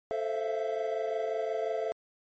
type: chord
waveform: triangle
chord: F major seventh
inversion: first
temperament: equal with one note detuned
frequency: 440 / 523.3 / 659.3 / 684.9 Hz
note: A4 / C5 / E5 / F5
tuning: 0 / 0 / 0 / -34 cents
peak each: -31 / -34 / -32 / -34 dBFS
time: 0.11-1.92 s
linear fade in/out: 0 ms
effects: tanh soft clip ceiling -18 dBFS + MP3 32 kbps